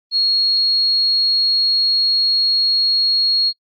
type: tone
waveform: sine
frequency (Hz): 4300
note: C8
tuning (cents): +47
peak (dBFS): -13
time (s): 0.11-3.53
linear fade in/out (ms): 50
effects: noise-tail reverb RT60 0.1 s tail -23 dB re dry + Opus 24 kbps